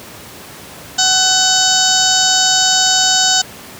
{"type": "harmonic tone", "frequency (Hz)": 750, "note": "F#5", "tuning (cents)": 23, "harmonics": [1, 2, 4, 5, 6, 7, 8, 9, 10], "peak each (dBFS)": [-19, -19, -19, -19, -19, -19, -19, -19, -19], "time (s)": [0.98, 3.42], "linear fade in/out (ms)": 10, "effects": ["pink hiss -34 dBFS RMS until 3.79 s", "high-pass 100 Hz 12 dB/octave"]}